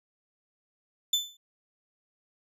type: tone with exponential decay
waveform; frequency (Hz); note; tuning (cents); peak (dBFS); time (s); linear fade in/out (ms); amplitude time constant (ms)
35% pulse; 3520; A7; 0; -18; 1.13-1.37; 5; 52
effects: resampled to 32000 Hz